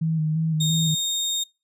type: tone with vibrato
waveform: sine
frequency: 158.2 Hz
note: D#3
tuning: 29 cents sharp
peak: -20 dBFS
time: 0.01-0.95 s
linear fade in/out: 10 ms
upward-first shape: square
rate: 2.9 Hz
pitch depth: 30 cents each way
type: tone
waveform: 30% pulse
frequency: 3692 Hz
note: A#7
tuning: 17 cents flat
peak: -20 dBFS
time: 0.6-1.44 s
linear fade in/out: 10 ms
effects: noise-tail reverb RT60 0.3 s tail -26 dB re dry + resampled to 32000 Hz